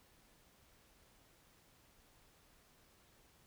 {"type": "silence", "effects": ["pink hiss -68 dBFS RMS until 3.46 s"]}